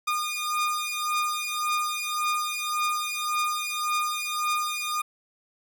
sawtooth beating tone pair, 1218 / 1219.8 Hz, D#6 / D#6, -37 / -35 cents, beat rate 1.8 Hz, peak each -25 dBFS, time 0.07-5.02 s, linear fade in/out 10 ms, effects none

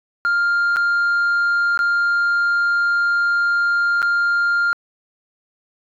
sine tone with dropouts, 1400 Hz, F6, 4 cents sharp, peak -12 dBFS, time 0.25-4.73 s, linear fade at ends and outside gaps 0 ms, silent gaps 0.761-0.768 / 1.775-1.791 / 4.019-4.027 s, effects tanh soft clip ceiling -14 dBFS

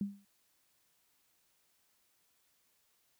sine tone with exponential decay, 200.4 Hz, G3, 38 cents sharp, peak -29 dBFS, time 0.01-0.25 s, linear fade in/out 2 ms, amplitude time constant 52 ms, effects white hiss -74 dBFS RMS until 3.19 s

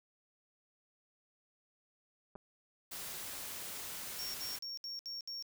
clicks, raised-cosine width 1 ms, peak -35 dBFS, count 2, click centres 2.354 / 2.359 s
white noise, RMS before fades -44 dBFS, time 2.91-4.59 s, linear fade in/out 10 ms
triangle tone bursts, 5520 Hz, F8, 21 cents flat, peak -39 dBFS, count 6, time 4.19-5.425 s, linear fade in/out 0 ms, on 150 ms, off 67 ms
effects none

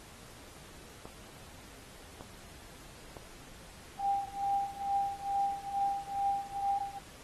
clicks, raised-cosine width 1 ms, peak -31 dBFS, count 3, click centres 1.055 / 2.209 / 3.168 s
sine tone with tremolo, 796 Hz, G5, 26 cents sharp, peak -26 dBFS, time 3.99-6.99 s, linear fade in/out 10 ms, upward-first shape triangle, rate 2.3 Hz, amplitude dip 95%
effects pink hiss -53 dBFS RMS until 7.23 s + AAC 32 kbps

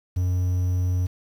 triangle tone with quantisation, 90.6 Hz, F#2, 36 cents flat, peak -18 dBFS, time 0.16-1.07 s, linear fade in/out 10 ms, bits 8, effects none

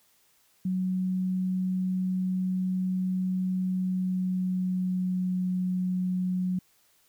sine tone with pitch glide, 185.3 to 183.07 Hz, F#3 to F#3, +3 to -18 cents, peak -25 dBFS, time 0.65-6.59 s, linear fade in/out 5 ms, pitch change -21 cents, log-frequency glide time 3.6-5.44 s, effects white hiss -65 dBFS RMS until 7.08 s

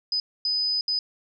sine tone bursts at uneven times, 5000 Hz, D#8, 8 cents sharp, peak -22 dBFS, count 3, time 0.12-0.2 / 0.45-0.81 / 0.88-0.99 s, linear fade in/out 2 ms, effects none

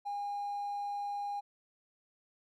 triangle tone with hard clipping, 813 Hz, G#5, 37 cents flat, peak -35 dBFS, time 0.05-1.41 s, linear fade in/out 20 ms, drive 4 dB, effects none

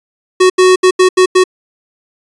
square tone bursts at uneven times, 370 Hz, F#4, in tune, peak -5 dBFS, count 6, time 0.4-0.5 / 0.58-0.76 / 0.83-0.91 / 0.99-1.09 / 1.17-1.26 / 1.35-1.44 s, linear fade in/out 10 ms, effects resampled to 22050 Hz

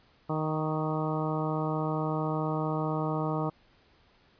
harmonic tone with a mistuned harmonic, 155.56 Hz, D#3, in tune, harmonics 1 / 2 / 3 / 4 / 5 / 6 / 7 / 8, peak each -31 / -34 / -36 / -37 / -38 / -39 / -39 / -40 dBFS, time 0.29-3.5 s, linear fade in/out 10 ms, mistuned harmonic 7, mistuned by +26 cents, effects pink hiss -63 dBFS RMS until 4.39 s + resampled to 11025 Hz

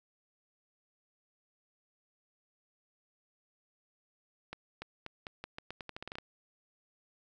accelerating click train, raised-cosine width 0.3 ms, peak -25 dBFS, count 15, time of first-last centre 4.53-6.185 s, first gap 290 ms, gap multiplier 0.84, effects none

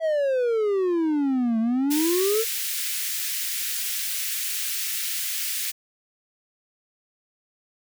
triangle exponential two-way sweep, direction down then up, 659.3 to 220 to 462.3 Hz, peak -18 dBFS, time 0-2.45 s, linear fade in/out 50 ms, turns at 1.59 s
white high-pass noise, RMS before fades -28 dBFS, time 1.9-5.72 s, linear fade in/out 20 ms, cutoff 1800 Hz, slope 24 dB/octave
effects none

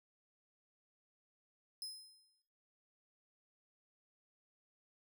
sawtooth tone with exponential decay, 5100 Hz, D#8, 42 cents sharp, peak -38 dBFS, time 1.82-2.42 s, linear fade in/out 1 ms, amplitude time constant 130 ms, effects noise-tail reverb RT60 0.7 s tail -22 dB re dry

